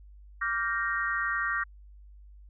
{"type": "chord", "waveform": "sine", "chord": "G minor seventh", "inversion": "second", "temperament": "equal with one note detuned", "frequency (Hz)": [1161.2, 1396.9, 1568, 1864.7], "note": ["D6", "F6", "G6", "Bb6"], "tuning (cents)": [-20, 0, 0, 0], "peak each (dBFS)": [-33, -33, -33, -31], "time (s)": [0.41, 1.64], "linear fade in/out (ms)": 10, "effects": ["added 50 Hz sine -48 dBFS peak until 2.49 s"]}